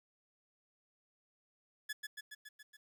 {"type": "tone with echo", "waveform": "sawtooth", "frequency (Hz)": 1708, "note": "G#6", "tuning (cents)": 48, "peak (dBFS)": -34, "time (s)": [1.89, 1.93], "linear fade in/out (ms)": 10, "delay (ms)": 140, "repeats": 6, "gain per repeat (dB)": -3, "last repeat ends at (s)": 2.77, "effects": ["12-bit"]}